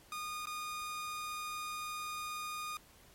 sawtooth tone with dropouts, 1226 Hz, D#6, 26 cents flat, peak -35 dBFS, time 0.12-2.77 s, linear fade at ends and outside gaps 1 ms, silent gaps 0.456-0.47 s, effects pink hiss -61 dBFS RMS until 3.14 s + MP3 64 kbps

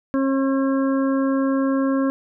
harmonic tone, 270 Hz, C#4, 45 cents flat, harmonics 1 / 2 / 4 / 5 / 6, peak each -18 / -25 / -30 / -37 / -36 dBFS, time 0.14-2.1 s, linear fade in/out 0 ms, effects none

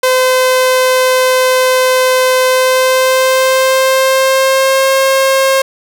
sawtooth tone with pitch glide, 513 to 535.7 Hz, C5 to C5, -34 to +41 cents, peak -4 dBFS, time 0.03-5.62 s, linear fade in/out 5 ms, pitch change +75 cents, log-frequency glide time 2.46-4.9 s, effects none

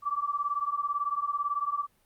sine beating tone pair, 1149 / 1167 Hz, D6 / D6, -38 / -11 cents, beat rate 18 Hz, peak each -31 / -30 dBFS, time 0.02-1.87 s, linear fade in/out 50 ms, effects pink hiss -68 dBFS RMS until 2.05 s + Opus 48 kbps

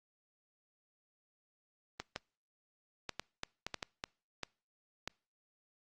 clicks, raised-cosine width 0.2 ms, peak -20 dBFS, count 11, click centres 2 / 2.161 / 3.093 / 3.196 / 3.434 / 3.666 / 3.743 / 3.828 / 4.039 / 4.433 / 5.076 s, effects noise-tail reverb RT60 0.4 s tail -26 dB re dry + Opus 24 kbps

